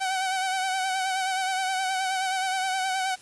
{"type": "tone with vibrato", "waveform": "sawtooth", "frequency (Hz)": 757, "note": "F#5", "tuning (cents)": 39, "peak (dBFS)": -21, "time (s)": [0, 3.16], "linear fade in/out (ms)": 20, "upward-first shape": "sine", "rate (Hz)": 9.5, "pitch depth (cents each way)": 40, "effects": ["white hiss -50 dBFS RMS until 3.21 s", "resampled to 24000 Hz"]}